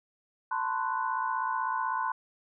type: tone cluster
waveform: sine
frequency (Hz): 892 / 1016 / 1072 / 1483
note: A5 / B5 / C6 / F#6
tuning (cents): +23 / +49 / +42 / +4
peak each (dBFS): -33 / -31 / -36 / -36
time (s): 0.51-2.12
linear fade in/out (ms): 5
effects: none